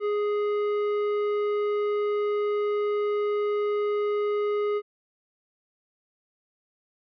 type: tone with tanh clipping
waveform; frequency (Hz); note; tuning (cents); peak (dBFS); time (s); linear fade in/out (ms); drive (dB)
triangle; 415.3; G#4; 0; -25; 0-4.82; 50; 15
effects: none